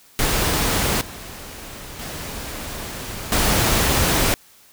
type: noise with level steps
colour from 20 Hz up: pink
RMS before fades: -20 / -36 / -31 / -18 dBFS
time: 0.19-4.34 s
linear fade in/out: 0 ms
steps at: 1.01 / 1.99 / 3.32 s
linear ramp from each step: 2 ms
effects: white hiss -51 dBFS RMS until 4.72 s